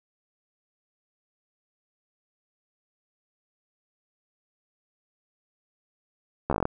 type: slowing click train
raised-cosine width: 1 ms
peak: -11 dBFS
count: 9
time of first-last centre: 6.5-6.654 s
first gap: 13 ms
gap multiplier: 1.11
effects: none